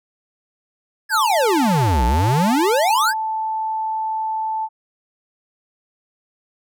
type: exponential two-way sweep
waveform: square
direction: down then up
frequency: 1739 to 56.1 to 1739 Hz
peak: -16 dBFS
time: 1.09-3.14 s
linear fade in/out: 50 ms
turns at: 2.05 s
type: tone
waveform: sine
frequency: 878 Hz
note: A5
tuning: 4 cents flat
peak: -20 dBFS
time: 1.1-4.69 s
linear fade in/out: 50 ms
effects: none